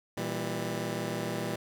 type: chord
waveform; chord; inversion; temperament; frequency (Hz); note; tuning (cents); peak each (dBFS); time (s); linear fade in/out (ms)
15% pulse; E diminished; second; just; 118.67 / 164.81 / 197.78; Bb2 / E3 / G3; +31 / 0 / +16; -30; 0.17-1.56; 5
effects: none